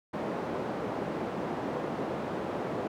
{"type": "band-pass noise", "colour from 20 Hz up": "white", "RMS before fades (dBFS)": -34, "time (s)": [0.13, 2.88], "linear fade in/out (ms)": 10, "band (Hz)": [160, 600], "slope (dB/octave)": 12, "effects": []}